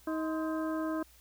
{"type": "harmonic tone with a mistuned harmonic", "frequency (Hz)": 316.4, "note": "D#4", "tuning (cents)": 29, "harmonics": [1, 2, 3, 4, 5], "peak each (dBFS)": [-32, -38, -42, -44, -46], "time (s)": [0.07, 1.03], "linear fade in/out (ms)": 5, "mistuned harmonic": 3, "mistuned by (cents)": 150, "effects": ["added 60 Hz sine -61 dBFS peak until 1.2 s", "white hiss -61 dBFS RMS until 1.2 s"]}